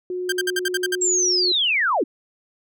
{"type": "tone", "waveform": "sine", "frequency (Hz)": 362.9, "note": "F#4", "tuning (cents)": -34, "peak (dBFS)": -24, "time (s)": [0.1, 1.52], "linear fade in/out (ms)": 2}
{"type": "tone bursts", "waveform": "sawtooth", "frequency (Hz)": 1575, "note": "G6", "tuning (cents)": 8, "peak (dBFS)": -16, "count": 8, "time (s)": [0.29, 0.953], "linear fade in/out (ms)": 5, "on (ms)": 33, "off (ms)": 57}
{"type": "linear sweep", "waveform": "sine", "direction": "down", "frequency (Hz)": [7640, 227.6], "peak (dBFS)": -17, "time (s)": [1.01, 2.04], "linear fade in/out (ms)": 10}
{"effects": []}